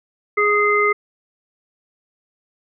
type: harmonic tone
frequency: 415.3 Hz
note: G#4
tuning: in tune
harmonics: 1 / 3 / 5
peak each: -18 / -18 / -18 dBFS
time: 0.37-0.93 s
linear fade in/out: 10 ms
effects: none